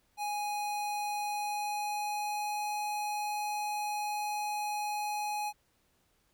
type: tone with pitch glide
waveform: square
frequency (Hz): 830 to 835.8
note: G#5 to G#5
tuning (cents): -1 to +11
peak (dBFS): -33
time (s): 0.17-5.53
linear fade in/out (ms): 50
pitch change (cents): +12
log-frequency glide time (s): 1.27-2.7
effects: pink hiss -72 dBFS RMS until 6.33 s